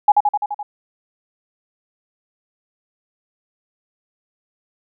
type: tone with echo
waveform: sine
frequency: 830.6 Hz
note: G#5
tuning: in tune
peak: -6 dBFS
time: 0.08-0.12 s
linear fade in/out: 5 ms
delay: 85 ms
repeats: 6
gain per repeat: -3 dB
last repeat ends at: 0.63 s
effects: none